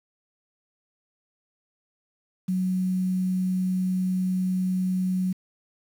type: tone with quantisation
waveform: sine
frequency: 185 Hz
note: F#3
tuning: in tune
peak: -22 dBFS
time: 2.48-5.33 s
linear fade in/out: 10 ms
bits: 8
effects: none